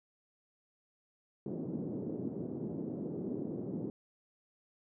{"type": "band-pass noise", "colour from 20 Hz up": "white", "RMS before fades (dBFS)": -39, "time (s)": [1.46, 3.9], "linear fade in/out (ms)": 2, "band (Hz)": [140, 370], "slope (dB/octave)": 24, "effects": []}